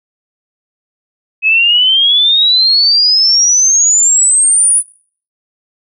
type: exponential sweep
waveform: sine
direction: up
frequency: 2548 to 9956 Hz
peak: -6 dBFS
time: 1.42-4.83 s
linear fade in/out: 50 ms
effects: noise-tail reverb RT60 0.5 s tail -23 dB re dry